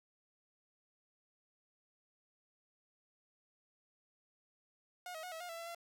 sawtooth tone with pitch steps, 720 / 637 / 726 / 647 / 711 / 666 / 672 / 682 Hz, F#5 / D#5 / F#5 / E5 / F5 / E5 / E5 / F5, -47 / +41 / -33 / -32 / +31 / +18 / +33 / -41 cents, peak -40 dBFS, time 5.06-5.748 s, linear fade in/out 2 ms, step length 86 ms, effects none

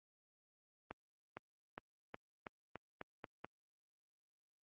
accelerating click train, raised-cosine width 0.5 ms, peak -30 dBFS, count 9, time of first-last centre 0.91-3.446 s, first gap 460 ms, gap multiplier 0.89, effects high-pass 80 Hz 12 dB/octave + Opus 32 kbps

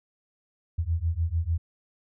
sine beating tone pair, 80 / 86.7 Hz, D#2 / F2, +49 / -12 cents, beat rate 6.7 Hz, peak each -27 dBFS, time 0.78-1.58 s, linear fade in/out 10 ms, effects none

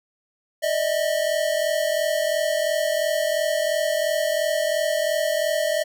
square tone pair together, 601 / 643.9 Hz, D5 / E5, +40 / -41 cents, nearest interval minor second, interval 119 cents, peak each -24 dBFS, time 0.62-5.84 s, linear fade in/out 20 ms, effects none

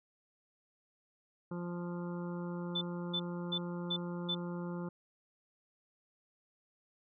harmonic tone, 174.61 Hz, F3, in tune, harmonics 1 / 2 / 3 / 5 / 6 / 7 / 8, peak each -38 / -44 / -48 / -52 / -54 / -55 / -56 dBFS, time 1.51-4.89 s, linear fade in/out 5 ms
sine tone bursts, 3520 Hz, A7, in tune, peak -32 dBFS, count 5, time 2.75-4.35 s, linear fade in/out 10 ms, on 64 ms, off 320 ms
effects none

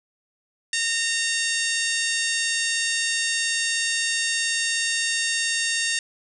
harmonic tone, 919 Hz, A#5, 25 cents flat, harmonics 2 / 3 / 4 / 5 / 6 / 7 / 8 / 9 / 10, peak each -27 / -29 / -30 / -31 / -32 / -32 / -33 / -34 / -34 dBFS, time 0.73-5.99 s, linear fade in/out 2 ms, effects none

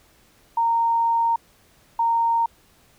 sine tone pair in turn, 924 / 924 Hz, A#5 / A#5, -16 / -16 cents, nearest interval unison, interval 0 cents, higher neither, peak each -17 dBFS, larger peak neither, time 0.57-1.36 / 1.99-2.46 s, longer first, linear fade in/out 5 ms, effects pink hiss -57 dBFS RMS until 2.98 s

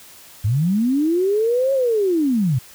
sine linear two-way sweep, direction up then down, 94.3 to 551 to 114 Hz, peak -15 dBFS, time 0.44-2.59 s, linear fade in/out 10 ms, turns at 1.73 s, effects white hiss -44 dBFS RMS until 2.74 s

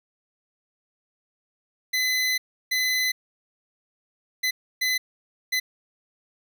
25% pulse tone bursts at uneven times, 2020 Hz, B6, 39 cents sharp, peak -18 dBFS, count 5, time 1.93-2.38 / 2.71-3.12 / 4.43-4.51 / 4.81-4.98 / 5.52-5.6 s, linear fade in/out 10 ms, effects none

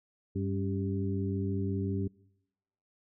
harmonic tone with a mistuned harmonic, 98 Hz, G2, in tune, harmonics 1 / 2 / 3 / 4, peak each -32 / -35 / -37 / -38 dBFS, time 0.35-2.08 s, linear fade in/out 10 ms, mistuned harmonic 3, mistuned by -75 cents, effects noise-tail reverb RT60 0.9 s tail -25 dB re dry

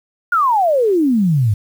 sine exponential sweep, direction down, 1458 to 98 Hz, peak -11 dBFS, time 0.32-1.54 s, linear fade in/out 5 ms, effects 7-bit

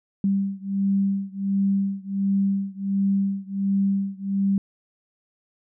sine beating tone pair, 196 / 197.4 Hz, G3 / G3, 0 / +12 cents, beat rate 1.4 Hz, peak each -23 / -24 dBFS, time 0.24-4.58 s, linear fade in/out 2 ms, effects none

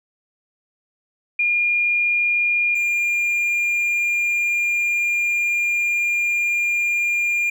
sine / triangle tone pair in turn, 2418 / 2406 Hz, D7 / D7, +50 / +41 cents, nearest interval unison, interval 9 cents, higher first, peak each -16 dBFS, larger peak neither, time 1.39-2.75 / 2.75-7.5 s, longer second, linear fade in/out 5 ms, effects none

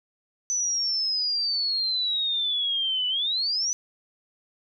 sine exponential two-way sweep, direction down then up, 6040 to 2960 to 6040 Hz, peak -23 dBFS, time 0.5-3.73 s, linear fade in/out 0 ms, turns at 3.08 s, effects none

